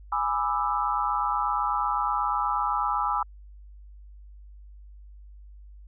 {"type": "chord", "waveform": "sine", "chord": "E dominant seventh", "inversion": "first", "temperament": "equal with one note detuned", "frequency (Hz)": [830.6, 987.8, 1190.4, 1318.5], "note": ["G#5", "B5", "D6", "E6"], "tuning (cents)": [0, 0, 23, 0], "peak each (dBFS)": -29, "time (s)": [0.12, 3.23], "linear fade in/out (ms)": 5, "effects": ["added 50 Hz sine -44 dBFS peak until 5.87 s"]}